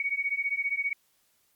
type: beating tone pair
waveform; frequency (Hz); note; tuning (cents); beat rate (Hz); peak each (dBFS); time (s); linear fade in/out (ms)
sine; 2232 / 2247; C#7 / C#7; +11 / +23; 15; -30; 0-0.93; 2
effects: white hiss -69 dBFS RMS until 1.55 s + Opus 48 kbps